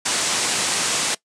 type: low-pass noise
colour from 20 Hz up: white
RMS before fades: -22 dBFS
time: 0.05-1.15 s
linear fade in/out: 10 ms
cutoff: 9200 Hz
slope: 48 dB/octave
effects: noise-tail reverb RT60 0.1 s tail -20 dB re dry + high-pass 150 Hz 12 dB/octave